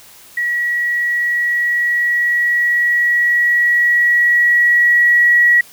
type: tone with level ramp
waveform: sine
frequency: 1922 Hz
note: B6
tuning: 48 cents flat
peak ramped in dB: -15 to -7 dBFS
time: 0.37-5.61 s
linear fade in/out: 5 ms
effects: white hiss -42 dBFS RMS until 5.72 s